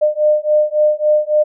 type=beating tone pair; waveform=sine; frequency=603 / 606.6 Hz; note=D5 / D#5; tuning=+46 / -44 cents; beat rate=3.6 Hz; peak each=-14 dBFS; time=0.01-1.44 s; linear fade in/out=20 ms; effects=none